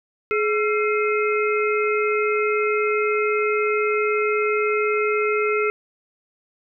harmonic tone with a mistuned harmonic, 422.9 Hz, G#4, 31 cents sharp, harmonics 1 / 3 / 5 / 6, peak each -20 / -25 / -27 / -28 dBFS, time 0.31-5.7 s, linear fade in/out 0 ms, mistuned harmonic 3, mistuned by +110 cents, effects none

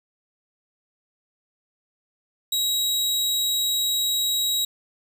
sawtooth tone, 3835 Hz, A#7, 48 cents sharp, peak -18 dBFS, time 2.52-4.65 s, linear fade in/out 5 ms, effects none

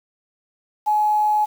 sine tone with quantisation, 846 Hz, G#5, 32 cents sharp, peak -15 dBFS, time 0.86-1.46 s, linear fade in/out 20 ms, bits 7, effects none

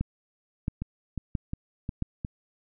two click trains, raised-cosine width 5 ms, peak -15 / -19 dBFS, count 4 / 5, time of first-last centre 0.01-2.023 / 0.82-2.249 s, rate 1.49 / 2.8 Hz, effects none

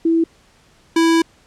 sine / square tone pair in turn, 329.6 / 329.6 Hz, E4 / E4, 0 / 0 cents, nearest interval unison, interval 0 cents, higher neither, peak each -12 dBFS, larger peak neither, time 0.05-0.24 / 0.96-1.22 s, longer second, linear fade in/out 5 ms, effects pink hiss -53 dBFS RMS until 1.46 s + low-pass 8000 Hz 12 dB/octave

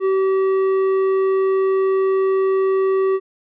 sine tone with tanh clipping, 383.4 Hz, G4, 38 cents flat, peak -16 dBFS, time 0-3.2 s, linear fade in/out 50 ms, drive 9 dB, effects none

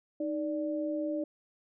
sine tone pair together, 310 / 585.2 Hz, D#4 / D5, -6 / -6 cents, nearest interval major seventh, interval 1100 cents, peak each -32 / -34 dBFS, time 0.2-1.24 s, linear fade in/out 5 ms, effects none

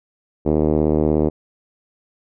5% pulse tone with low-pass filter, 76.7 Hz, D#2, 24 cents flat, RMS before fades -17 dBFS, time 0.45-1.3 s, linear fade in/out 20 ms, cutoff 400 Hz, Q 1.5, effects none

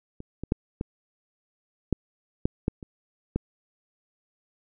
clicks, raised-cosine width 3 ms, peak -26 / -20 / -9 / -16 / -9 / -9 / -10 / -26 / -12 dBFS, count 9, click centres 0.204 / 0.436 / 0.521 / 0.811 / 1.927 / 2.455 / 2.681 / 2.828 / 3.36 s, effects none

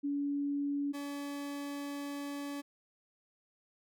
sine / 40% pulse tone pair in turn, 284.7 / 284.7 Hz, C#4 / C#4, +46 / +46 cents, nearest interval unison, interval 0 cents, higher neither, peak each -31 / -37 dBFS, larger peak first, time 0.03-0.93 / 0.93-2.62 s, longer second, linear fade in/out 20 ms, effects none

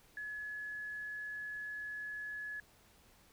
sine tone, 1699 Hz, G#6, 39 cents sharp, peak -40 dBFS, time 0.17-2.6 s, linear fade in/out 2 ms, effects pink hiss -65 dBFS RMS until 3.32 s

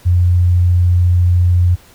sine tone, 88.6 Hz, F2, 25 cents sharp, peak -8 dBFS, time 0.05-1.76 s, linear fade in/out 20 ms, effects pink hiss -45 dBFS RMS until 1.94 s

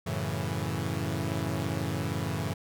sawtooth chord, F# minor seventh, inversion none, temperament equal, 92.5 / 110 / 138.59 / 164.81 Hz, F#2 / A2 / C#3 / E3, 0 / 0 / 0 / 0 cents, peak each -31 dBFS, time 0.06-2.54 s, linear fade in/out 10 ms, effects none

